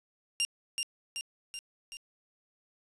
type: tone with echo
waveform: 20% pulse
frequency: 2794 Hz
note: F7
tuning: in tune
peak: -22 dBFS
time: 0.4-0.45 s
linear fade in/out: 0 ms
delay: 380 ms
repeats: 4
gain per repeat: -4 dB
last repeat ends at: 1.97 s
effects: resampled to 32000 Hz + 9-bit